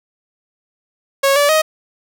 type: tone with pitch steps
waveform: sawtooth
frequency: 550 / 577 / 627 Hz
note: C#5 / D5 / D#5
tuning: -14 / -31 / +13 cents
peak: -7 dBFS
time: 1.23-1.62 s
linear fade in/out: 10 ms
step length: 130 ms
effects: none